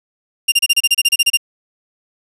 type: tone bursts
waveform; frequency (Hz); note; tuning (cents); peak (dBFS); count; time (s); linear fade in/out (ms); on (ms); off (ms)
sawtooth; 2794; F7; 0; -6; 13; 0.48-1.373; 10; 41; 30
effects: resampled to 32000 Hz + 7-bit